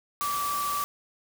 sine tone in noise, 1158 Hz, D6, 25 cents flat, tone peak -27 dBFS, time 0.21-0.84 s, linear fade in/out 0 ms, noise white, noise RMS -35 dBFS, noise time 0.21-0.84 s, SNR +5 dB, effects none

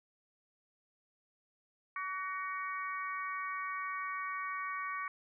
harmonic tone with a mistuned harmonic, 374 Hz, F#4, 19 cents sharp, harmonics 3 / 4 / 5 / 6, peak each -38 / -46 / -43 / -44 dBFS, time 1.96-5.08 s, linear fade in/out 2 ms, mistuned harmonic 3, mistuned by +24 cents, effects none

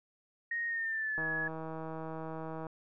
sine tone with pitch glide, 1865 to 1690.6 Hz, A#6 to G#6, 0 to +30 cents, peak -32 dBFS, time 0.51-1.48 s, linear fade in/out 5 ms, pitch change -170 cents, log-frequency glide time 0.67-1.28 s
click train, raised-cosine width 1 ms, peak -28 dBFS, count 239, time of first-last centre 1.18-2.667 s, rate 160 Hz
effects none

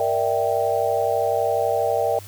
sine chord, E half-diminished seventh, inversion second, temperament equal, 466.2 / 587.3 / 659.3 / 784 Hz, Bb4 / D5 / E5 / G5, 0 / 0 / 0 / 0 cents, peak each -24 dBFS, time 0-2.19 s, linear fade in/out 2 ms, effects added 99 Hz sine -39 dBFS peak until 2.27 s + white hiss -44 dBFS RMS until 2.27 s

